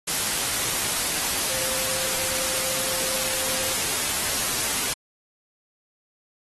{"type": "tone in noise", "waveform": "sine", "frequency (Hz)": 523.3, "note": "C5", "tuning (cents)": 0, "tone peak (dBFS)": -36, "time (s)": [1.49, 3.74], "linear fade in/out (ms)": 10, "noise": "white", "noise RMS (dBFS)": -25, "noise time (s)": [0.07, 4.94], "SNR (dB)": -14, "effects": ["AAC 32 kbps"]}